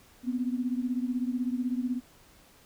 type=beating tone pair; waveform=sine; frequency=244.6 / 260.6 Hz; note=B3 / C4; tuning=-16 / -7 cents; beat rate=16 Hz; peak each=-29 / -32 dBFS; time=0.23-2.01 s; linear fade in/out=50 ms; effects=pink hiss -58 dBFS RMS until 2.65 s